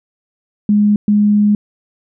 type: tone bursts at uneven times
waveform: sine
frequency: 207.7 Hz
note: G#3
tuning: in tune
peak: -8 dBFS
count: 2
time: 0.69-0.96 / 1.08-1.55 s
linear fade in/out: 2 ms
effects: none